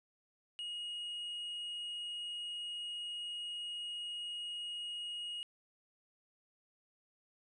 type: tone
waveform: triangle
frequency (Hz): 2881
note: F#7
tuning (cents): -47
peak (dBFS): -38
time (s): 0.59-5.43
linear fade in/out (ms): 0
effects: resampled to 22050 Hz